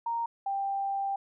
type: tone pair in turn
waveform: sine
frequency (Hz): 930 / 788.7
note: A#5 / G5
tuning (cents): -4 / +10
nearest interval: minor third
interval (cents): 286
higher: first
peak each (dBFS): -28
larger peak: neither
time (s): 0.06-0.26 / 0.46-1.16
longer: second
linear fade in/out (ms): 5
effects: none